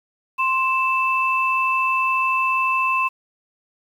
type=tone pair together; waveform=sine; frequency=1049 / 2643 Hz; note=C6 / E7; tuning=+4 / +4 cents; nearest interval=octave + major third; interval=1600 cents; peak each=-19 / -21 dBFS; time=0.38-3.09 s; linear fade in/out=20 ms; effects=8-bit